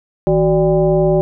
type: tone with frequency modulation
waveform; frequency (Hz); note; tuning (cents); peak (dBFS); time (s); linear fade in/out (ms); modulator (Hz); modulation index
sine; 374.1; F#4; +19; -10; 0.27-1.21; 0; 213; 1.3
effects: none